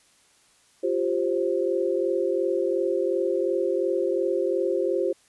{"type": "chord", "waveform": "sine", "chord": "F suspended second", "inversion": "none", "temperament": "equal with one note detuned", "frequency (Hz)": [349.2, 392, 528.7], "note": ["F4", "G4", "C5"], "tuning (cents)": [0, 0, 18], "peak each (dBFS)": -26, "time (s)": [0.83, 5.13], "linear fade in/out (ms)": 10, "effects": ["white hiss -60 dBFS RMS until 5.28 s", "resampled to 24000 Hz"]}